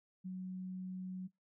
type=tone; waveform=sine; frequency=185.3 Hz; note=F#3; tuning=3 cents sharp; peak=-40 dBFS; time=0.24-1.28 s; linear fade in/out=20 ms; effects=noise-tail reverb RT60 0.2 s tail -23 dB re dry